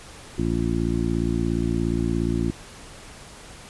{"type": "harmonic tone", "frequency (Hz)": 57.1, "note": "A#1", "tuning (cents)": -35, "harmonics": [1, 2, 3, 4, 5, 6], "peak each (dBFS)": [-28, -28, -28, -28, -28, -28], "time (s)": [0.38, 2.51], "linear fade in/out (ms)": 5, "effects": ["pink hiss -43 dBFS RMS until 3.69 s", "resampled to 24000 Hz"]}